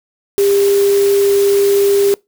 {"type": "tone in noise", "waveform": "sine", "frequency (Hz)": 400.1, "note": "G4", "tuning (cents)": 35, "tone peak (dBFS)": -9, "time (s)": [0.38, 2.14], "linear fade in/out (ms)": 0, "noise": "white", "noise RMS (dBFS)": -25, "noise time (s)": [0.38, 2.14], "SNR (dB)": 13, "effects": ["noise-tail reverb RT60 0.2 s tail -24 dB re dry"]}